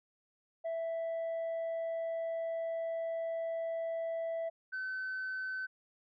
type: tone pair in turn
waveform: sine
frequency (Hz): 660 / 1523.3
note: E5 / F#6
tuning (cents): +2 / +50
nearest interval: octave + major second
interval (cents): 1448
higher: second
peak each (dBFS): -31 / -34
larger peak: first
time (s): 0.64-4.5 / 4.72-5.67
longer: first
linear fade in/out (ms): 20
effects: tanh soft clip ceiling -33 dBFS